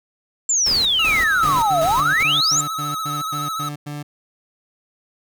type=exponential two-way sweep; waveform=sine; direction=down then up; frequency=7459 to 631 to 7459 Hz; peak=-15 dBFS; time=0.49-2.61 s; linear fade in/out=5 ms; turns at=1.82 s
type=noise with tremolo; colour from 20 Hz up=pink; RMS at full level=-29 dBFS; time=0.66-2.23 s; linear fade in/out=2 ms; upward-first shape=square; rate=2.6 Hz; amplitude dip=70%
type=tone with vibrato; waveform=square; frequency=1289 Hz; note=E6; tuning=39 cents flat; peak=-24 dBFS; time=0.99-3.69 s; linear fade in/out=5 ms; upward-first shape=triangle; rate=14 Hz; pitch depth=52 cents each way
type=tone bursts; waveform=30% pulse; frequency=146.83 Hz; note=D3; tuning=in tune; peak=-25 dBFS; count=10; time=1.43-4.03 s; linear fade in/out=10 ms; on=170 ms; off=100 ms
effects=none